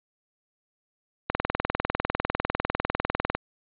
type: click train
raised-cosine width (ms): 0.5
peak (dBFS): -8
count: 42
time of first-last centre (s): 1.3-3.35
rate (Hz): 20
effects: resampled to 8000 Hz

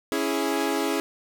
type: chord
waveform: sawtooth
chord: C# minor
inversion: none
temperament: equal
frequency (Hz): 277.2 / 329.6 / 415.3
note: C#4 / E4 / G#4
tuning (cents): 0 / 0 / 0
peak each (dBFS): -24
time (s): 0.12-1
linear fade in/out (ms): 0
effects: none

